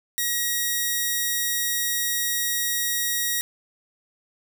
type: tone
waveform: 5% pulse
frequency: 1900 Hz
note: A#6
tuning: 33 cents sharp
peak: -12 dBFS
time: 0.18-3.41 s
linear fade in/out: 0 ms
effects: 8-bit